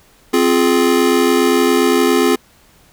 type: chord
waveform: square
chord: F minor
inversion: second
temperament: just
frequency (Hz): 261.9 / 349.2 / 419.1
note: C4 / F4 / Ab4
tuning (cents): +2 / 0 / +16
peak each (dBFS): -16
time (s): 0.33-2.36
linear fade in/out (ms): 10
effects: pink hiss -50 dBFS RMS until 2.92 s